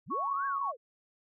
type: linear two-way sweep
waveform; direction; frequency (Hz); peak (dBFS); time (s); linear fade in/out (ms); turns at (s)
sine; up then down; 77.78 to 1661.2 to 422.2; -37; 0.06-0.77; 50; 0.46
type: tone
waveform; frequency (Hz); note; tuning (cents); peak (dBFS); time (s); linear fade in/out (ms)
sine; 1109; C#6; 0; -30; 0.1-0.72; 20
effects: none